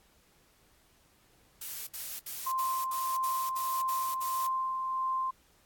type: noise bursts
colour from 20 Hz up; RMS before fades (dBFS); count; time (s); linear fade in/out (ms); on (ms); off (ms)
blue; -39; 9; 1.61-4.47; 5; 260; 65
type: tone with tremolo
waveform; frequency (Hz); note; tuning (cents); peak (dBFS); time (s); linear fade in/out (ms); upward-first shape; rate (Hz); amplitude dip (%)
sine; 1046.5; C6; 0; -28; 2.46-5.31; 10; sine; 1.6; 30
effects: pink hiss -65 dBFS RMS until 5.65 s + AAC 64 kbps